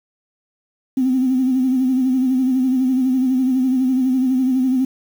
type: tone with vibrato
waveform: sine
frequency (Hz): 258.2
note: C4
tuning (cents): -23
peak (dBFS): -13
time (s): 0.97-4.85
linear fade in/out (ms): 5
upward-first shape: sine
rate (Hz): 12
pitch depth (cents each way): 52
effects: tanh soft clip ceiling -9 dBFS + 7-bit